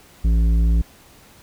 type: tone with tanh clipping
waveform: sine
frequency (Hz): 56.2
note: A1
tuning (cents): +37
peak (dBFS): -15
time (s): 0.24-0.82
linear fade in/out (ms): 10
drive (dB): 10
effects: pink hiss -49 dBFS RMS until 1.42 s